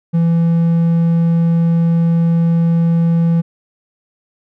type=tone; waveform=triangle; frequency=167.3 Hz; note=E3; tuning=26 cents sharp; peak=-8 dBFS; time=0.13-3.42 s; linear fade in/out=20 ms; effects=none